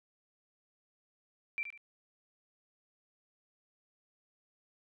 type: tone with echo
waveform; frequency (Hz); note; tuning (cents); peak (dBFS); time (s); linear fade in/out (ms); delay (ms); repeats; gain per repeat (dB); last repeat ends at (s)
sine; 2349; D7; 0; -32; 1.58-1.63; 0; 73; 2; -9; 1.776
effects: none